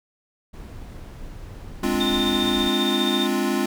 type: noise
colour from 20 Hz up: brown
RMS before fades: -37 dBFS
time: 0.53-2.69 s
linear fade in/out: 10 ms
type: chord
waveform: square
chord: D half-diminished seventh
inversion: second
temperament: equal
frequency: 207.7 / 261.6 / 293.7 / 349.2 Hz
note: Ab3 / C4 / D4 / F4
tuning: 0 / 0 / 0 / 0 cents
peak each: -27 / -26 / -29 / -26 dBFS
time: 1.83-3.66 s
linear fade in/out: 5 ms
type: tone with tremolo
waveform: sine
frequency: 3624 Hz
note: A#7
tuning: 50 cents flat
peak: -21 dBFS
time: 2-3.27 s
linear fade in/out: 10 ms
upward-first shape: triangle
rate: 15 Hz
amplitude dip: 65%
effects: none